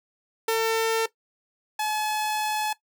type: tone pair in turn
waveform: sawtooth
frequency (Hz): 450.1 / 854.6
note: A4 / G#5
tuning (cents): +39 / +49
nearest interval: major seventh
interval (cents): 1110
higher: second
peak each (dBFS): -17 / -21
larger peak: first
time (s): 0.48-1.06 / 1.79-2.73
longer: second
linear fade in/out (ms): 5
effects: noise-tail reverb RT60 0.1 s tail -17 dB re dry